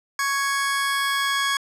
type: tone pair together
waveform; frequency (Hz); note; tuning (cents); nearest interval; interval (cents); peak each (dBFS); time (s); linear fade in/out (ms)
sawtooth; 1108.7 / 1662.9; C#6 / G#6; 0 / +2; perfect fifth; 702; -20; 0.19-1.57; 2
effects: low-pass 11000 Hz 12 dB/octave